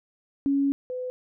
sine tone pair in turn, 278.4 / 504.4 Hz, C#4 / B4, +8 / +36 cents, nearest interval minor seventh, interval 1028 cents, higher second, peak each -20 / -29 dBFS, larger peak first, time 0.46-0.72 / 0.9-1.1 s, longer first, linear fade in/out 0 ms, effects none

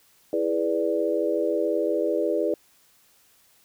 sine chord, E dominant seventh, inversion none, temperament equal, 329.6 / 415.3 / 493.9 / 587.3 Hz, E4 / G#4 / B4 / D5, 0 / 0 / 0 / 0 cents, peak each -27 dBFS, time 0.33-2.54 s, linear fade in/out 2 ms, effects white hiss -60 dBFS RMS until 3.64 s

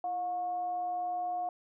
sine tone with frequency modulation, 717 Hz, F5, 45 cents sharp, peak -31 dBFS, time 0.04-1.49 s, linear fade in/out 2 ms, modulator 382 Hz, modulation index 0.21, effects none

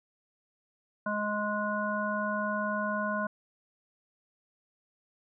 harmonic tone, 209 Hz, G#3, 11 cents sharp, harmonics 1 / 3 / 5 / 7, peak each -34 / -34 / -34 / -34 dBFS, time 1.06-3.27 s, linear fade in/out 5 ms, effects none

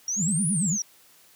sine linear two-way sweep, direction up then down, 5588 to 9956 to 5588 Hz, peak -25 dBFS, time 0.08-0.82 s, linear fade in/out 2 ms, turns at 0.48 s
sine tone with vibrato, 179.5 Hz, F3, 48 cents sharp, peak -23 dBFS, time 0.16-0.78 s, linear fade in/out 50 ms, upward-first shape sine, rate 8.9 Hz, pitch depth 290 cents each way
effects white hiss -56 dBFS RMS until 1.35 s + high-pass 100 Hz 12 dB/octave

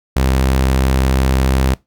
sawtooth tone, 65.7 Hz, C2, 8 cents sharp, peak -8 dBFS, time 0.16-1.74 s, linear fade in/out 5 ms, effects noise-tail reverb RT60 0.2 s tail -22 dB re dry

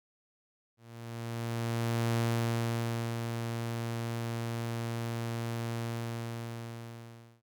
sawtooth tone with ADSR envelope, 116.2 Hz, A#2, 5 cents flat, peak -23 dBFS, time 0.77-7.42 s, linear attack 1400 ms, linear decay 1000 ms, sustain -6 dB, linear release 1600 ms, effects none

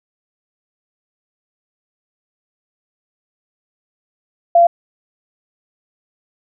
sine tone, 686 Hz, F5, 31 cents flat, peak -6 dBFS, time 4.55-4.67 s, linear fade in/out 5 ms, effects none

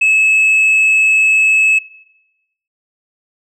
sine tone, 2593 Hz, E7, 29 cents flat, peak -6 dBFS, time 0.01-1.79 s, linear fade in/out 10 ms, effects noise-tail reverb RT60 0.9 s tail -18 dB re dry + tanh soft clip ceiling -7 dBFS

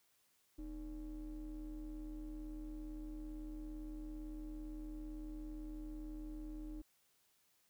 triangle ring-modulated tone, 134.1 Hz, C3, 43 cents sharp, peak -39 dBFS, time 0.58-6.82 s, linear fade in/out 10 ms, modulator 173 Hz, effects white hiss -75 dBFS RMS until 7.69 s

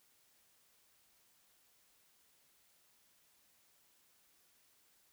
silence, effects white hiss -71 dBFS RMS until 5.12 s

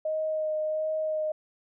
sine tone with vibrato, 622.3 Hz, D#5, in tune, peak -26 dBFS, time 0.05-1.32 s, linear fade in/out 5 ms, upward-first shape sine, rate 1.4 Hz, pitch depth 13 cents each way, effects none

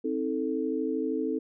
sine chord, A diminished, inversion first, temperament just, 264 / 316.8 / 440 Hz, C4 / Eb4 / A4, +16 / +31 / 0 cents, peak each -31 dBFS, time 0.04-1.39 s, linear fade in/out 10 ms, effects none

